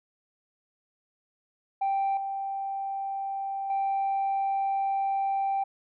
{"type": "tone with level steps", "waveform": "sine", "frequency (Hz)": 784, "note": "G5", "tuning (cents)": 0, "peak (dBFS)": [-22, -29, -23], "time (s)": [1.81, 5.64], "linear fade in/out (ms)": 10, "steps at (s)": [2.17, 3.7], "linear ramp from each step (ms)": 2, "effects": ["tanh soft clip ceiling -22 dBFS"]}